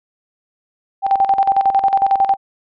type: tone with tremolo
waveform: sine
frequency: 784 Hz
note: G5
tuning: in tune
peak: -9 dBFS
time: 1.02-2.37 s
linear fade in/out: 50 ms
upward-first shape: square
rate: 11 Hz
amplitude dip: 70%
effects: resampled to 11025 Hz